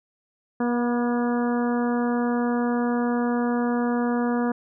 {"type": "harmonic tone with a mistuned harmonic", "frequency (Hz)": 240.3, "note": "B3", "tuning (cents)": -47, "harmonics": [1, 2, 3, 4, 5, 6, 7], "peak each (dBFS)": [-22, -28, -32, -34, -36, -38, -39], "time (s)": [0.6, 4.52], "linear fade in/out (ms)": 5, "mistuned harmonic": 4, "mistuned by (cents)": 18, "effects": []}